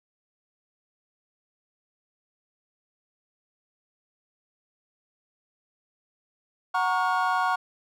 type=chord; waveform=triangle; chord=Gb major seventh; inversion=none; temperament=equal with one note detuned; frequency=740 / 932.3 / 1108.7 / 1431.2 Hz; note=Gb5 / Bb5 / Db6 / F6; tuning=0 / 0 / 0 / +42 cents; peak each=-25 / -27 / -25 / -27 dBFS; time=6.74-7.56 s; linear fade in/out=10 ms; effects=none